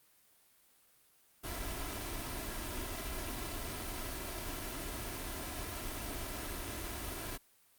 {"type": "noise with comb filter", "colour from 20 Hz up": "pink", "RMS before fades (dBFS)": -40, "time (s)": [1.43, 7.38], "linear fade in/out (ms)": 20, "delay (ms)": 3, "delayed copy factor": 0.55, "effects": ["white hiss -67 dBFS RMS until 7.78 s", "Opus 32 kbps"]}